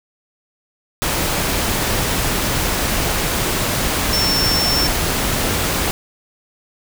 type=tone in noise; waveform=sine; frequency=5410 Hz; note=E8; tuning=44 cents sharp; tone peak=-17 dBFS; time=4.13-4.87 s; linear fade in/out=0 ms; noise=pink; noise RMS=-19 dBFS; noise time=1.02-5.91 s; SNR=-1 dB; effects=none